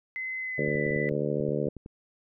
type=tone with pitch glide; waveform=sine; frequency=2046 to 1988.9 Hz; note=C7 to B6; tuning=-39 to +12 cents; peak=-31 dBFS; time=0.16-1.09 s; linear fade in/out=0 ms; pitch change=-49 cents; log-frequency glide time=0.4-0.79 s
type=harmonic tone; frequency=73.42 Hz; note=D2; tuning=in tune; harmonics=2 / 3 / 4 / 5 / 6 / 7 / 8; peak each=-32 / -34 / -36 / -34 / -32 / -33 / -36 dBFS; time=0.58-1.69 s; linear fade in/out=5 ms
type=clicks; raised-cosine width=3 ms; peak=-28 dBFS; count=11; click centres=0.682 / 0.753 / 0.864 / 0.906 / 0.963 / 1.119 / 1.403 / 1.488 / 1.674 / 1.767 / 1.861 s
effects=none